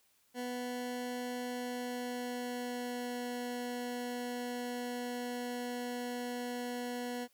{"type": "tone with pitch glide", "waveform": "20% pulse", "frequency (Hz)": [246.9, 244.5], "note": ["B3", "B3"], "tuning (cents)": [0, -17], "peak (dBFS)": -32, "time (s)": [0.34, 7.28], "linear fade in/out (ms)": 50, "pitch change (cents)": -17, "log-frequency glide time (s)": [1.45, 3.23], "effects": ["white hiss -71 dBFS RMS until 7.33 s"]}